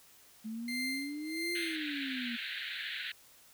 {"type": "exponential two-way sweep", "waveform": "sine", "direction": "up then down", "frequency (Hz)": [215.6, 350, 231.2], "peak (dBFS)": -37, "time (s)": [0.44, 2.37], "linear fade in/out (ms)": 20, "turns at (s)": 1.54}
{"type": "tone with tremolo", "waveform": "30% pulse", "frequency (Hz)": 2093, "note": "C7", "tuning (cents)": 0, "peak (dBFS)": -31, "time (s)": [0.68, 1.76], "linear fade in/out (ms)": 2, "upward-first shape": "sine", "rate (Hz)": 1.5, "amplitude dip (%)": 90}
{"type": "band-pass noise", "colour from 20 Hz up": "pink", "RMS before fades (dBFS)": -40, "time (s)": [1.55, 3.12], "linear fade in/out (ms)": 5, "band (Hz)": [1500, 4200], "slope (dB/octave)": 96}
{"effects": ["white hiss -60 dBFS RMS until 3.53 s"]}